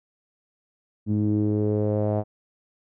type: tone with low-pass filter sweep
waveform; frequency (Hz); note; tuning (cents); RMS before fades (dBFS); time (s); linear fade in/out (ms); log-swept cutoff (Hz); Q
sawtooth; 105.2; G#2; +23; -23; 1.06-2.24; 50; 250 to 680; 3.9
effects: none